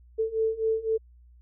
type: beating tone pair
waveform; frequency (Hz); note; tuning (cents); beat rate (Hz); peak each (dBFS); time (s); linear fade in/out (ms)
sine; 441.7 / 445.6; A4 / A4; +7 / +22; 3.9; -28 / -26; 0.18-0.98; 20
effects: added 60 Hz sine -51 dBFS peak until 1.41 s